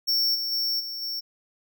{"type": "tone with level steps", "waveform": "square", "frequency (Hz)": 5460, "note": "F8", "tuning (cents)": -40, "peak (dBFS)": [-21, -27, -24, -32, -29], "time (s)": [0.07, 1.21], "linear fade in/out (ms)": 20, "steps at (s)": [0.34, 0.51, 0.79, 1.01], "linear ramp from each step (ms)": 20, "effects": []}